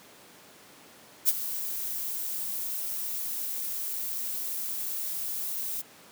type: noise with ADSR envelope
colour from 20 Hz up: violet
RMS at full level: -20 dBFS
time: 1.25-5.82 s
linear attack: 38 ms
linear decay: 30 ms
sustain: -13 dB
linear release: 14 ms
effects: pink hiss -52 dBFS RMS until 6.11 s + high-pass 200 Hz 12 dB/octave